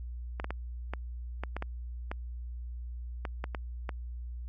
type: clicks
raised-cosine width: 0.5 ms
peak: -20 dBFS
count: 12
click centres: 0.399 / 0.444 / 0.506 / 0.936 / 1.436 / 1.566 / 1.624 / 2.115 / 3.252 / 3.441 / 3.548 / 3.892 s
effects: added 60 Hz sine -37 dBFS peak until 4.48 s